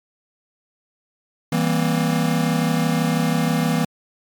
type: chord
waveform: square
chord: C dominant seventh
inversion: first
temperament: just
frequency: 163.52 / 196.22 / 235.5 / 261.6 Hz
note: E3 / G3 / Bb3 / C4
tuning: -14 / +2 / +18 / 0 cents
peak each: -21 / -27 / -23 / -27 dBFS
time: 1.52-3.85 s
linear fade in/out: 5 ms
effects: MP3 96 kbps